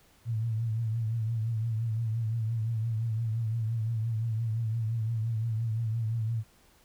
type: tone with vibrato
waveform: sine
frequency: 112.8 Hz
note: A2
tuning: 44 cents sharp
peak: -27 dBFS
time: 0.25-6.44 s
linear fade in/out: 50 ms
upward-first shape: triangle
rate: 5.8 Hz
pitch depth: 78 cents each way
effects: pink hiss -62 dBFS RMS until 6.84 s

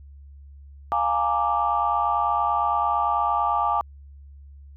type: chord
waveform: sine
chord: Bb dominant seventh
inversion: second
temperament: equal with one note detuned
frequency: 698.5 / 830.6 / 919.5 / 1174.7 Hz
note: F5 / Ab5 / Bb5 / D6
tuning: 0 / 0 / -24 / 0 cents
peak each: -27 / -24 / -27 / -23 dBFS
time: 0.92-3.81 s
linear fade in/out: 0 ms
effects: tanh soft clip ceiling -10 dBFS + added 70 Hz sine -42 dBFS peak until 4.76 s

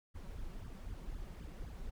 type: noise with flanger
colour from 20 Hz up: brown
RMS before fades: -45 dBFS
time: 0.14-1.91 s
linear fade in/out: 20 ms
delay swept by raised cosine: 0.59 to 5.39 ms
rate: 3.9 Hz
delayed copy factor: +1
effects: none

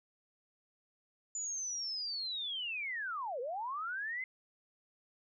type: linear two-way sweep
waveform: sine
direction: down then up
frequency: 7040 to 461.2 to 2096 Hz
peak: -36 dBFS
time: 1.35-4.24 s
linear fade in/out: 2 ms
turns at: 3.4 s
effects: none

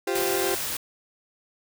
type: chord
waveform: 35% pulse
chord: F suspended second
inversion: none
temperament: equal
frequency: 349.2 / 392 / 523.3 Hz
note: F4 / G4 / C5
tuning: 0 / 0 / 0 cents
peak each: -27 / -25 / -30 dBFS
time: 0.07-0.55 s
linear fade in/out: 5 ms
type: noise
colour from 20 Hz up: white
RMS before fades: -30 dBFS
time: 0.15-0.77 s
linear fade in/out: 5 ms
effects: none

